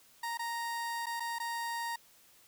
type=tone with dropouts; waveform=30% pulse; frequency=932.3 Hz; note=A#5; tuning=in tune; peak=-32 dBFS; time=0.23-1.96 s; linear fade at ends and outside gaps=5 ms; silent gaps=0.374-0.392 / 1.059-1.066 / 1.198-1.203 / 1.386-1.399 s; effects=white hiss -62 dBFS RMS until 2.47 s